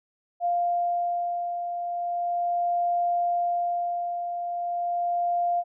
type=beating tone pair; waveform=sine; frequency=698.5 / 698.88 Hz; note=F5 / F5; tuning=0 / +1 cents; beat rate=0.38 Hz; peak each=-24 / -33 dBFS; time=0.4-5.64 s; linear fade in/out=50 ms; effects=none